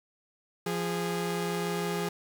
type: tone pair together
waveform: sawtooth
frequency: 172.9 / 411.7 Hz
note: F3 / G#4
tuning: -17 / -15 cents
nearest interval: octave + minor third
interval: 1502 cents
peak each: -28 / -28 dBFS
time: 0.66-2.09 s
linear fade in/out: 5 ms
effects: 9-bit